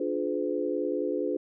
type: chord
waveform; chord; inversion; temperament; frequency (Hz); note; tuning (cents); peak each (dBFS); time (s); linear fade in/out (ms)
sine; D diminished seventh; none; just; 293.7 / 352.4 / 422.9 / 507.5; D4 / F4 / Ab4 / Cb5; 0 / +16 / +31 / +47; -32; 0-1.37; 5
effects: none